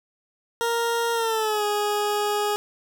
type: tone with pitch glide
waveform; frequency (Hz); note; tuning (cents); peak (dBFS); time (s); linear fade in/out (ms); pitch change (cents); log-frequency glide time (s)
20% pulse; 466.2 to 415.3; A#4 to G#4; 0 to 0; -17; 0.61-2.56; 0; -200; 1.13-1.64
effects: none